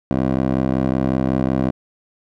15% pulse tone with band-pass filter, 65.41 Hz, C2, in tune, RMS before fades -19 dBFS, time 0.11-1.71 s, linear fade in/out 0 ms, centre 360 Hz, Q 1, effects none

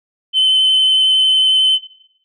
sine tone with vibrato, 3059 Hz, G7, 43 cents flat, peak -8 dBFS, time 0.33-1.79 s, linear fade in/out 50 ms, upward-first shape triangle, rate 11 Hz, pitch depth 13 cents each way, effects noise-tail reverb RT60 0.7 s tail -18 dB re dry + tanh soft clip ceiling -7 dBFS

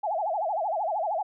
sine tone with vibrato, 740 Hz, F#5, in tune, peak -25 dBFS, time 0.03-1.23 s, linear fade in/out 10 ms, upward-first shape sine, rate 13 Hz, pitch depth 270 cents each way, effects none

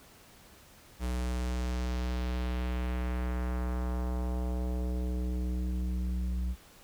square tone with low-pass filter sweep, 61.74 Hz, B1, in tune, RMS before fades -32 dBFS, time 0.99-6.56 s, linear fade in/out 50 ms, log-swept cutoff 12000 to 140 Hz, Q 1.2, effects pink hiss -56 dBFS RMS until 6.83 s

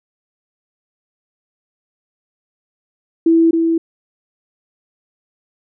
sine tone with echo, 329.6 Hz, E4, in tune, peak -8 dBFS, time 3.26-3.51 s, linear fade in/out 5 ms, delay 270 ms, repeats 1, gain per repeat -4 dB, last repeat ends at 3.78 s, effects none

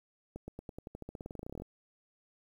accelerating click train, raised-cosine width 2 ms, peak -29 dBFS, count 23, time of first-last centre 0.36-1.62 s, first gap 120 ms, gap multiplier 0.92, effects 10-bit

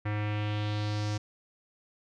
square tone with low-pass filter sweep, 105.1 Hz, G#2, 21 cents sharp, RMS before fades -31 dBFS, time 0.05-1.18 s, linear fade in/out 10 ms, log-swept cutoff 2000 to 5900 Hz, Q 2.4, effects none

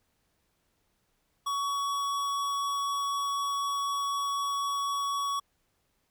sine tone with hard clipping, 1124 Hz, C#6, 24 cents sharp, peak -30 dBFS, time 1.46-5.4 s, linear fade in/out 10 ms, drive 17 dB, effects pink hiss -74 dBFS RMS until 6.1 s

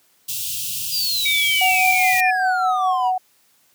white band-stop noise, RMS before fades -26 dBFS, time 0.28-2.21 s, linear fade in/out 10 ms, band 160 to 2600 Hz, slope 96 dB/octave
triangle exponential sweep, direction down, 4978 to 932.3 Hz, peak -19 dBFS, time 0.9-3.12 s, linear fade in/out 50 ms
sine tone with pitch glide, 2291 to 2409 Hz, D7 to D7, -44 to +43 cents, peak -18 dBFS, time 1.25-2.31 s, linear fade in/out 10 ms, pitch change +87 cents, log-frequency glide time 1.78-2 s
sine tone with tremolo, 743 Hz, F#5, 7 cents sharp, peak -16 dBFS, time 1.61-3.18 s, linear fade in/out 5 ms, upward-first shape sine, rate 4.9 Hz, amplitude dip 40%
effects white hiss -59 dBFS RMS until 3.74 s + high-pass 100 Hz 12 dB/octave

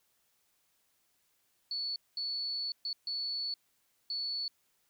sine tone bursts at uneven times, 4435 Hz, C#8, in tune, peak -33 dBFS, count 5, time 1.71-1.96 / 2.17-2.72 / 2.85-2.93 / 3.07-3.54 / 4.1-4.48 s, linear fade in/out 2 ms, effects white hiss -74 dBFS RMS until 4.89 s

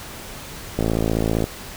click train, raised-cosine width 2 ms, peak -7 dBFS, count 37, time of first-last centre 0.79-1.441 s, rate 55.3 Hz, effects pink hiss -36 dBFS RMS until 1.76 s

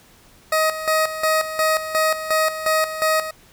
20% pulse tone with tremolo, 630 Hz, D#5, 21 cents sharp, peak -11 dBFS, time 0.52-3.31 s, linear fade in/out 5 ms, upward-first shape square, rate 2.8 Hz, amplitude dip 70%, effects pink hiss -51 dBFS RMS until 3.52 s

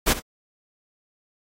pink noise with echo, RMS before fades -18 dBFS, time 0.06-0.14 s, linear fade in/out 20 ms, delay 66 ms, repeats 1, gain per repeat -15 dB, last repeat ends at 0.206 s, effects AAC 48 kbps

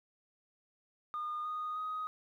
sine tone with pitch steps, 1219 / 1236 / 1253.3 Hz, D#6 / D#6 / D#6, -36 / -12 / +12 cents, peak -34 dBFS, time 1.14-2.07 s, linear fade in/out 0 ms, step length 310 ms, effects tanh soft clip ceiling -32 dBFS + 12-bit

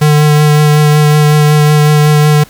square tone with vibrato, 150 Hz, D3, 37 cents sharp, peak -5 dBFS, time 0.01-2.44 s, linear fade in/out 10 ms, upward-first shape triangle, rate 5.4 Hz, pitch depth 17 cents each way, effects pink hiss -38 dBFS RMS until 2.49 s

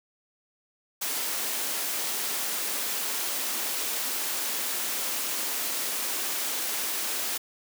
white high-pass noise, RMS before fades -30 dBFS, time 1.01-7.38 s, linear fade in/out 10 ms, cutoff 230 Hz, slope 24 dB/octave, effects none

